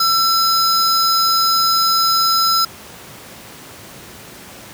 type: tone pair together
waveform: square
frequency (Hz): 1340 / 5059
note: E6 / D#8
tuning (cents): +28 / +28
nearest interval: octave + major seventh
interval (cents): 2300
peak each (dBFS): -16 / -16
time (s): 0-2.65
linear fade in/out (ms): 5
effects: pink hiss -37 dBFS RMS until 4.73 s + high-pass 100 Hz 12 dB/octave